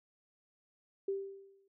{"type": "tone with exponential decay", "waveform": "sine", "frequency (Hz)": 392, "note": "G4", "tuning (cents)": 0, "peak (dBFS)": -30, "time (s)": [1.08, 1.68], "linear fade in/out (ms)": 5, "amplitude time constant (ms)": 130, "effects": []}